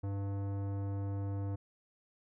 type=tone with tanh clipping; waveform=sine; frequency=99.2 Hz; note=G2; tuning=21 cents sharp; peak=-36 dBFS; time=0.03-1.56 s; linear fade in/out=10 ms; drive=17 dB; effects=none